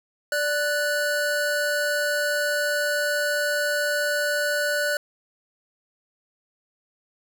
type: tone pair together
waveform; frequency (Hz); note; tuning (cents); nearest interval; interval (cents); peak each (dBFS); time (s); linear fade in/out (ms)
square; 585.9 / 1480; D5 / F#6; -4 / 0; octave + major third; 1604; -26 / -25; 0.32-4.97; 2
effects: none